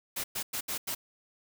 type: noise bursts at uneven times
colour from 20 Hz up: white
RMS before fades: -34 dBFS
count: 5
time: 0.16-0.24 / 0.35-0.43 / 0.53-0.61 / 0.68-0.78 / 0.87-0.95 s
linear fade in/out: 10 ms
effects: none